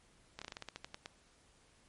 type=slowing click train; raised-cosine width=0.2 ms; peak=-26 dBFS; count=12; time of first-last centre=0.39-1.059 s; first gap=26 ms; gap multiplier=1.16; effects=pink hiss -67 dBFS RMS until 1.88 s + MP3 48 kbps